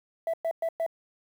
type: tone bursts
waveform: sine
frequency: 659.3 Hz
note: E5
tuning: in tune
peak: -23 dBFS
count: 4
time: 0.27-0.864 s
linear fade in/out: 2 ms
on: 66 ms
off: 110 ms
effects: tanh soft clip ceiling -24 dBFS + 9-bit